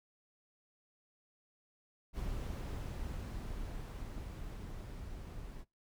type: noise with level ramp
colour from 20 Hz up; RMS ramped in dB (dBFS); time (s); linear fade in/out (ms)
brown; -39 to -47; 2.13-5.65; 50
effects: noise-tail reverb RT60 0.2 s tail -23 dB re dry